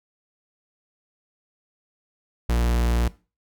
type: tone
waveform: 45% pulse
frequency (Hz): 58.9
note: A#1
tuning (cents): +19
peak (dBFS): -19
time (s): 2.49-3.08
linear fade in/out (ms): 5
effects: noise-tail reverb RT60 0.3 s tail -18 dB re dry